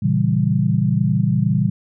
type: chord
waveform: sine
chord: A# diminished seventh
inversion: none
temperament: equal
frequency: 116.54 / 138.59 / 164.81 / 196 Hz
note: A#2 / C#3 / E3 / G3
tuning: 0 / 0 / 0 / 0 cents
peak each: -20 dBFS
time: 0.02-1.7 s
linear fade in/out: 10 ms
effects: none